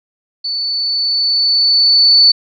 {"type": "tone with level ramp", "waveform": "sine", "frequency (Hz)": 4484, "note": "C#8", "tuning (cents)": 19, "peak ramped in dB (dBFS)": [-17, -4], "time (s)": [0.44, 2.32], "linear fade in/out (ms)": 10, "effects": []}